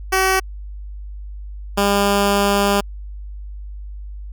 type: tone pair in turn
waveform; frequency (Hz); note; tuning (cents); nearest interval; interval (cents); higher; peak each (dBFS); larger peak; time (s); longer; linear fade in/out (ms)
10% pulse; 379.6 / 201.1; F#4 / G3; +44 / +44; major seventh; 1100; first; -6; neither; 0.12-0.4 / 1.77-2.81; second; 10
effects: added 50 Hz sine -29 dBFS peak until 4.32 s